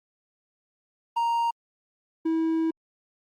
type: tone pair in turn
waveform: triangle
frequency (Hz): 932.3 / 324.1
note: A#5 / E4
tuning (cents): 0 / -29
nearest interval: octave + tritone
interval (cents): 1829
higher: first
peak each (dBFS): -20 / -20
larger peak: neither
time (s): 1.16-1.51 / 2.25-2.71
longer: second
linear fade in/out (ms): 10
effects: Opus 32 kbps